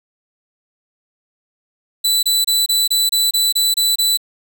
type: tone bursts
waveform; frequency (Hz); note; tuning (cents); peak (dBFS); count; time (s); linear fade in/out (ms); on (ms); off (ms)
sawtooth; 3981; B7; +13; -10; 10; 2.04-4.174; 10; 190; 26
effects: none